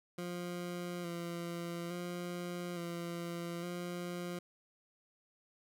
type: tone with vibrato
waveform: 20% pulse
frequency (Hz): 173.6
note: F3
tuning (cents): -10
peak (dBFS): -34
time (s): 0.18-4.39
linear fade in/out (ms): 5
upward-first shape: square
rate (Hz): 0.58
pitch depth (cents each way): 24
effects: none